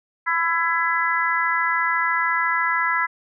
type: harmonic tone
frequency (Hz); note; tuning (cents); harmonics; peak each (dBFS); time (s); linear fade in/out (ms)
334; E4; +23; 3 / 4 / 5 / 6; -24 / -24 / -24 / -24; 0.26-3.07; 20
effects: none